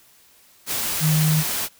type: tone in noise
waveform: sine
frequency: 155.56 Hz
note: D#3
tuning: in tune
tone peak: -16 dBFS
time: 1-1.44 s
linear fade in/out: 50 ms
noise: white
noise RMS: -25 dBFS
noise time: 0.66-1.69 s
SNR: +6 dB
effects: white hiss -54 dBFS RMS until 1.79 s